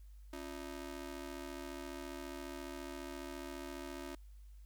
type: ring-modulated tone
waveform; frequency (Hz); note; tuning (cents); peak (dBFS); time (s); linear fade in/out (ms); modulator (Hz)
sawtooth; 311.1; D#4; 0; -37; 0.33-4.15; 0; 37.3
effects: added 50 Hz sine -52 dBFS peak until 4.65 s + white hiss -75 dBFS RMS until 4.65 s